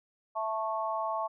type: harmonic tone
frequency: 220 Hz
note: A3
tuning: in tune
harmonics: 3 / 4 / 5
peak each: -34 / -34 / -34 dBFS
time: 0.35-1.28 s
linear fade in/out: 20 ms
effects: none